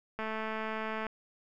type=click train; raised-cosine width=0.5 ms; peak=-22 dBFS; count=193; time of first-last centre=0.19-1.067 s; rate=219 Hz; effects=none